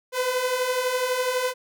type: beating tone pair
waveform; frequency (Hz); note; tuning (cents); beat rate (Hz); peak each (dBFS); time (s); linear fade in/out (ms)
sawtooth; 496.2 / 508.2; B4 / B4; +8 / +49; 12; -25 / -20; 0.12-1.54; 50
effects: none